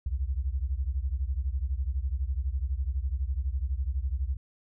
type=beating tone pair; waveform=sine; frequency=61.74 / 73.74 Hz; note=B1 / D2; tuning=0 / +8 cents; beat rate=12 Hz; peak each=-29 / -31 dBFS; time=0.06-4.37 s; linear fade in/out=5 ms; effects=none